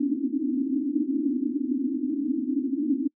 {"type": "band-pass noise", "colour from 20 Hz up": "white", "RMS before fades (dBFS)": -26, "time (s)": [0, 3.08], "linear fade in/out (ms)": 10, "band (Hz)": [250, 310], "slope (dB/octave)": 96, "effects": ["noise-tail reverb RT60 0.1 s tail -26 dB re dry"]}